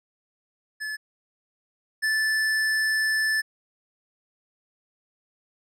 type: tone pair in turn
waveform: square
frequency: 1727 / 1751.1 Hz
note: A6 / A6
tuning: -33 / -9 cents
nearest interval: unison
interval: 24 cents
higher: second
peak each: -30 / -22 dBFS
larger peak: second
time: 0.8-0.97 / 2.02-3.42 s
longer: second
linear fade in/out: 20 ms
effects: low-pass 10000 Hz 12 dB/octave

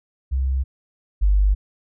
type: tone pair in turn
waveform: sine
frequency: 66 / 49.44 Hz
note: C2 / G1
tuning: +16 / +15 cents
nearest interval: perfect fourth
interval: 501 cents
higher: first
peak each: -18 / -13 dBFS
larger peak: second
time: 0.31-0.64 / 1.21-1.55 s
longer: second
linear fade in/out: 20 ms
effects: none

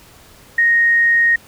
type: tone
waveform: sine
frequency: 1864.7 Hz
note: A#6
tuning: in tune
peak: -10 dBFS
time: 0.58-1.36 s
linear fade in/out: 5 ms
effects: pink hiss -45 dBFS RMS until 1.47 s

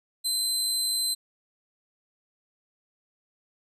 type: tone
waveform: 25% pulse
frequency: 4076 Hz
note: C8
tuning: 46 cents flat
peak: -20 dBFS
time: 0.24-1.15 s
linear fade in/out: 20 ms
effects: none

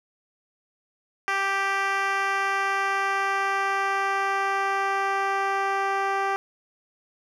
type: tone with band-pass filter sweep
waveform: 10% pulse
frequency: 392 Hz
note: G4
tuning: in tune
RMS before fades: -25 dBFS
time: 1.28-6.36 s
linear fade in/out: 0 ms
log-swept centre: 1600 to 800 Hz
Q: 0.87
effects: none

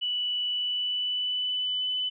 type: tone with pitch glide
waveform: sine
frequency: 2960 to 3005 Hz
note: F#7 to F#7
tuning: 0 to +26 cents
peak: -26 dBFS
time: 0.01-2.1 s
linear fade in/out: 20 ms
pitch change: +26 cents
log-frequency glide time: 0.47-1.89 s
effects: none

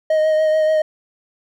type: tone with vibrato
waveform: triangle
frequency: 624 Hz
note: D#5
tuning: 5 cents sharp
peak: -11 dBFS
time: 0.1-0.82 s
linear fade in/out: 5 ms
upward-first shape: triangle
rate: 6.9 Hz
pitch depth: 22 cents each way
effects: none

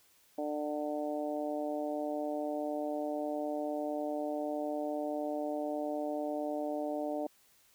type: harmonic tone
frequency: 149.2 Hz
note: D3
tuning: 28 cents sharp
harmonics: 2 / 3 / 4 / 5 / 6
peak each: -37 / -43 / -36 / -41 / -51 dBFS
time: 0.38-7.27 s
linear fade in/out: 5 ms
effects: white hiss -66 dBFS RMS until 7.74 s

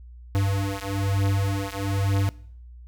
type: beating tone pair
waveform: square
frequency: 98 / 99.1 Hz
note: G2 / G2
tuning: 0 / +19 cents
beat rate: 1.1 Hz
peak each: -26 dBFS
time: 0.35-2.29 s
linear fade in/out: 0 ms
effects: noise-tail reverb RT60 0.6 s tail -21 dB re dry + added 60 Hz sine -41 dBFS peak until 2.87 s

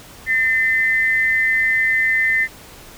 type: tone pair together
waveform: sine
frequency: 1805 / 2052 Hz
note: A6 / C7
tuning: +44 / -34 cents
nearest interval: major second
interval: 222 cents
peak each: -17 dBFS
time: 0.26-2.48 s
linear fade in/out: 50 ms
effects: pink hiss -41 dBFS RMS until 2.97 s

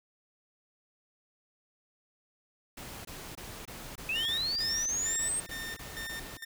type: noise bursts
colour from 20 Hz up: pink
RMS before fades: -44 dBFS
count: 12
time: 2.77-6.372 s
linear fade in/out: 5 ms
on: 280 ms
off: 22 ms
type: linear sweep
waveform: sine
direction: up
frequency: 2503 to 8610 Hz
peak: -29 dBFS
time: 4.09-5.4 s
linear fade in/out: 2 ms
type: tone with tremolo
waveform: sawtooth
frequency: 1813 Hz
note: A#6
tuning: 49 cents flat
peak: -34 dBFS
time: 4.15-6.45 s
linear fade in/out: 10 ms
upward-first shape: square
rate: 2.2 Hz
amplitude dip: 80%
effects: none

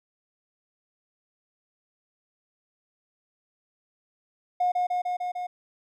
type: tone with echo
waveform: triangle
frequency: 720 Hz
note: F#5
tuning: 47 cents flat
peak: -17 dBFS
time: 4.6-4.72 s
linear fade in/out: 10 ms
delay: 150 ms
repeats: 5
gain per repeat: -2 dB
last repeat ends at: 5.47 s
effects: tanh soft clip ceiling -18 dBFS

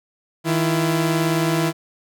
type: tone pair together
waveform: sawtooth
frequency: 159 / 336.7 Hz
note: D#3 / E4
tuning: +38 / +37 cents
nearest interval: octave + minor second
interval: 1299 cents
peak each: -16 / -17 dBFS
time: 0.44-1.73 s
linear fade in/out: 50 ms
effects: none

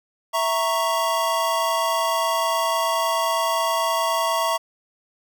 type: chord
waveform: square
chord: A# diminished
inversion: second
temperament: equal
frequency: 659.3 / 932.3 / 1108.7 Hz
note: E5 / A#5 / C#6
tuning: 0 / 0 / 0 cents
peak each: -25 dBFS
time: 0.33-4.58 s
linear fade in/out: 20 ms
effects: none

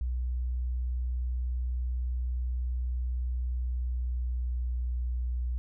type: tone with pitch glide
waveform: sine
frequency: 61.74 to 61.1 Hz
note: B1 to B1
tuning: 0 to -18 cents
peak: -28 dBFS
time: 0.01-5.58 s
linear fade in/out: 0 ms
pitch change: -18 cents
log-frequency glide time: 3.5-4.74 s
effects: none

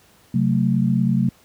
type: chord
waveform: sine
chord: F# diminished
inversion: second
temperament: just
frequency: 133.2 / 185 / 222 Hz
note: C3 / F#3 / A3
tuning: +31 / 0 / +16 cents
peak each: -20 dBFS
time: 0.34-1.29 s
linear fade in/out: 5 ms
effects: pink hiss -54 dBFS RMS until 1.44 s + high-pass 60 Hz 12 dB/octave

